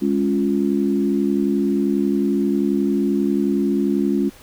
sine chord, Db major, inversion second, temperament equal with one note detuned, 206.7 / 277.2 / 349.2 Hz, Ab3 / Db4 / F4, -8 / 0 / 0 cents, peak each -20 / -20 / -22 dBFS, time 0.01-4.3 s, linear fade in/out 20 ms, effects pink hiss -46 dBFS RMS until 4.42 s

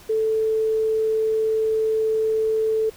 sine tone, 439.6 Hz, A4, 2 cents flat, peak -18 dBFS, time 0.09-2.9 s, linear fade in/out 10 ms, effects pink hiss -47 dBFS RMS until 2.96 s

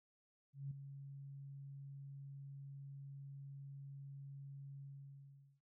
sine tone with ADSR envelope, 138.8 Hz, C#3, 3 cents sharp, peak -40 dBFS, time 0.53-5.61 s, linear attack 180 ms, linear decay 5 ms, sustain -9 dB, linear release 790 ms, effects none

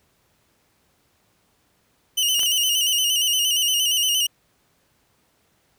sawtooth tone with vibrato, 2944 Hz, F#7, 9 cents flat, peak -15 dBFS, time 2.17-4.27 s, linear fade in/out 10 ms, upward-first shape square, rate 8.6 Hz, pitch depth 53 cents each way
violet noise bursts, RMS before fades -34 dBFS, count 13, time 2.29-2.954 s, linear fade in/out 5 ms, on 28 ms, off 25 ms
clicks, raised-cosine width 0.2 ms, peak -16 dBFS, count 2, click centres 2.394 / 2.432 s
effects pink hiss -64 dBFS RMS until 5.78 s + high-pass 60 Hz 12 dB/octave

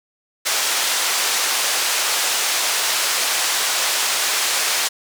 white band-pass noise, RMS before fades -20 dBFS, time 0.45-4.89 s, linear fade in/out 20 ms, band 590 to 7700 Hz, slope 12 dB/octave, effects none

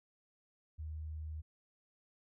sine tone, 77.78 Hz, D#2, in tune, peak -40 dBFS, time 0.78-1.42 s, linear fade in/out 20 ms, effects none

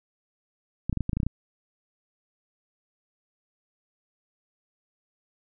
clicks, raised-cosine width 5 ms, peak -14 dBFS, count 10, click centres 0.896 / 0.928 / 0.973 / 1.007 / 1.094 / 1.132 / 1.17 / 1.202 / 1.232 / 1.266 s, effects none

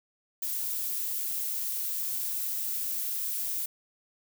violet noise, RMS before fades -32 dBFS, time 0.42-3.66 s, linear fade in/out 5 ms, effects none

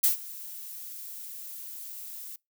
violet noise with ADSR envelope, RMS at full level -20 dBFS, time 0.03-2.36 s, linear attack 13 ms, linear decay 120 ms, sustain -21 dB, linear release 4 ms, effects noise-tail reverb RT60 0.2 s tail -25 dB re dry

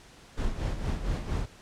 brown noise with tremolo, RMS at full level -28 dBFS, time 0.37-1.46 s, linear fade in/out 10 ms, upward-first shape sine, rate 4.3 Hz, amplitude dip 60%, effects pink hiss -53 dBFS RMS until 1.61 s + low-pass 8000 Hz 12 dB/octave

